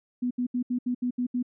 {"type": "tone bursts", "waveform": "sine", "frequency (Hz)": 246.9, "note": "B3", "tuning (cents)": 0, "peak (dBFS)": -24, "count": 8, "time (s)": [0.22, 1.428], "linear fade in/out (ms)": 10, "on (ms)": 88, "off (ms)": 72, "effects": []}